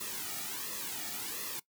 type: noise with flanger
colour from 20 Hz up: white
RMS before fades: -39 dBFS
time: 0-1.6 s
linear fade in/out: 10 ms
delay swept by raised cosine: 1.3 to 1.96 ms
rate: 1.4 Hz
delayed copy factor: -0.95
effects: noise-tail reverb RT60 0.1 s tail -19 dB re dry